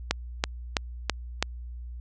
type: click train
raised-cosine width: 0.2 ms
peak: -5 dBFS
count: 5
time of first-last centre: 0.11-1.426 s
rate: 3.04 Hz
effects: added 60 Hz sine -36 dBFS peak until 2 s + resampled to 24000 Hz